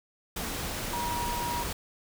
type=tone in noise; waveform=sine; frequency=956 Hz; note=A#5; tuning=43 cents sharp; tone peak=-31 dBFS; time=0.93-1.63 s; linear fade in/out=5 ms; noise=pink; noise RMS=-34 dBFS; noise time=0.36-1.73 s; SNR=0 dB; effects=none